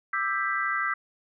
sine chord, E minor seventh, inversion third, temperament just, 1186.7 / 1318.5 / 1582.2 / 1977.8 Hz, D6 / E6 / G6 / B6, +18 / 0 / +16 / +2 cents, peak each -32 / -30 / -30 / -30 dBFS, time 0.13-0.94 s, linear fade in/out 5 ms, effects none

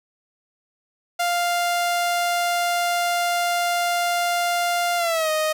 sawtooth tone with pitch glide, 698.5 to 622.3 Hz, F5 to D#5, 0 to 0 cents, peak -16 dBFS, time 1.19-5.53 s, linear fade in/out 10 ms, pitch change -200 cents, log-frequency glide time 4.97-5.3 s, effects none

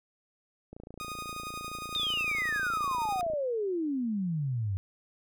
click train, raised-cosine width 2 ms, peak -31 dBFS, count 75, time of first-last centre 0.73-3.336 s, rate 28.4 Hz
sawtooth tone with tremolo, 1239 Hz, D#6, 8 cents flat, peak -32 dBFS, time 1-3.21 s, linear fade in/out 0 ms, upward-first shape sine, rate 11 Hz, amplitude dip 40%
sine exponential sweep, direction down, 3744 to 92 Hz, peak -28 dBFS, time 1.95-4.77 s, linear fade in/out 0 ms
effects none

